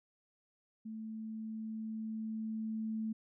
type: tone with level ramp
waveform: sine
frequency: 220 Hz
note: A3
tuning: in tune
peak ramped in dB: -41 to -34 dBFS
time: 0.85-3.13 s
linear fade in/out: 10 ms
effects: none